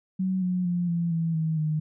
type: tone with pitch steps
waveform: sine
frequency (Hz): 187.4 / 181.44 / 175.66 / 170.07 / 164.66 / 159.42 / 154.34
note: F#3 / F#3 / F3 / F3 / E3 / D#3 / D#3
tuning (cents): +22 / -34 / +10 / -46 / -2 / +42 / -14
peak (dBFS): -23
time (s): 0.19-1.8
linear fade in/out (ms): 10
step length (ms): 230
effects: none